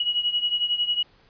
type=beating tone pair; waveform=sine; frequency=2909 / 2920 Hz; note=F#7 / F#7; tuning=-30 / -24 cents; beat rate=11 Hz; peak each=-23 / -27 dBFS; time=0-1.03 s; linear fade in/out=5 ms; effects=pink hiss -58 dBFS RMS until 1.29 s + resampled to 11025 Hz